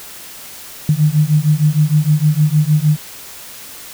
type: beating tone pair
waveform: sine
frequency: 148.5 / 155 Hz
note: D3 / D#3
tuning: +20 / -6 cents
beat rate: 6.5 Hz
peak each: -13 dBFS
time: 0.89-2.97 s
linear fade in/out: 2 ms
effects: white hiss -34 dBFS RMS until 3.93 s